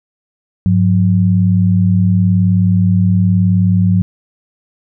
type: tone pair together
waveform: sine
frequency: 101.4 / 180.47 Hz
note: G#2 / F#3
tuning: -41 / -43 cents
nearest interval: minor seventh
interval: 998 cents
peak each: -11 dBFS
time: 0.66-4.02 s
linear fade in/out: 0 ms
effects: none